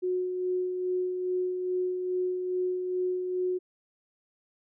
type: tone with tremolo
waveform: sine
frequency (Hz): 365.2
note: F#4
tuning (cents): -23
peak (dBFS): -25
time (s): 0.02-3.59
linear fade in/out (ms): 20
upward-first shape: sine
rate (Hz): 2.4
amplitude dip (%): 40
effects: none